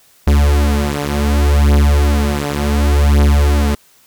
45% pulse beating tone pair, 72 / 72.68 Hz, D2 / D2, -34 / -17 cents, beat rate 0.68 Hz, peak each -13 dBFS, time 0.27-3.75 s, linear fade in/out 5 ms, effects white hiss -50 dBFS RMS until 4.06 s

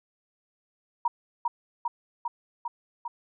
sine tone with echo, 947 Hz, A#5, 27 cents sharp, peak -21 dBFS, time 1.05-1.08 s, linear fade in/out 5 ms, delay 400 ms, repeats 5, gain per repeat -2 dB, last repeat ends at 3.08 s, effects none

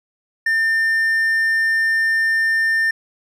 triangle tone, 1800 Hz, A6, 39 cents sharp, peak -13 dBFS, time 0.46-2.91 s, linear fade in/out 5 ms, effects none

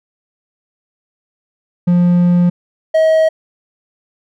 triangle tone pair in turn, 176 / 637.1 Hz, F3 / D#5, +14 / +41 cents, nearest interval octave + minor seventh, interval 2227 cents, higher second, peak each -6 dBFS, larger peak neither, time 1.87-2.5 / 2.94-3.29 s, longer first, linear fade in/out 10 ms, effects none

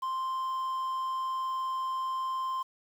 triangle tone with quantisation, 1046.5 Hz, C6, in tune, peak -28 dBFS, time 0.02-2.63 s, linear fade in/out 10 ms, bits 9, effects none

